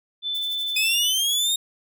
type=tone; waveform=sine; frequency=3520 Hz; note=A7; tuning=in tune; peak=-24 dBFS; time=0.22-1.14 s; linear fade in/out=50 ms
type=noise with tremolo; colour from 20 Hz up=violet; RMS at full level=-37 dBFS; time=0.34-0.96 s; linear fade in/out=10 ms; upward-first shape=triangle; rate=12 Hz; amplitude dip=85%
type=linear sweep; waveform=sawtooth; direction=up; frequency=2500 to 3729 Hz; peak=-17 dBFS; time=0.76-1.56 s; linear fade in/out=5 ms
effects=none